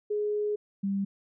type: tone pair in turn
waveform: sine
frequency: 418 / 197.27 Hz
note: G#4 / G3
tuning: +11 / +11 cents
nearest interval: octave + minor second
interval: 1300 cents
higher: first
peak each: -26 dBFS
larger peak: neither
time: 0.1-0.56 / 0.83-1.05 s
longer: first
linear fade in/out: 10 ms
effects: none